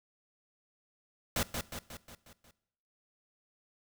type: noise with echo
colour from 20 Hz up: pink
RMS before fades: -31 dBFS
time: 1.36-1.43 s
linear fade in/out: 2 ms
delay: 180 ms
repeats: 6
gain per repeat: -5 dB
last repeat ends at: 2.51 s
effects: noise-tail reverb RT60 0.8 s tail -19 dB re dry